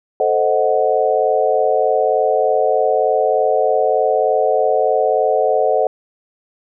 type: chord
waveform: sine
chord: A diminished seventh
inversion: none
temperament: equal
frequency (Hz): 440 / 523.3 / 622.3 / 740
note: A4 / C5 / Eb5 / Gb5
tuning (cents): 0 / 0 / 0 / 0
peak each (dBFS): -18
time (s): 0.2-5.87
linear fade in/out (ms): 2
effects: none